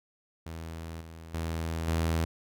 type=tone with level steps; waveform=sawtooth; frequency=81.8 Hz; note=E2; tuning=13 cents flat; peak=-34 / -40 / -27 / -22 dBFS; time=0.46-2.25 s; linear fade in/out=5 ms; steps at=1.01 / 1.34 / 1.88 s; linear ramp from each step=2 ms; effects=none